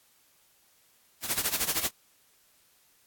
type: noise with tremolo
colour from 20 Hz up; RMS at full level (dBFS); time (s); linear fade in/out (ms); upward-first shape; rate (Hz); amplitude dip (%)
white; -26; 1.22-1.91; 50; sine; 13; 80
effects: white hiss -64 dBFS RMS until 3.06 s + AAC 64 kbps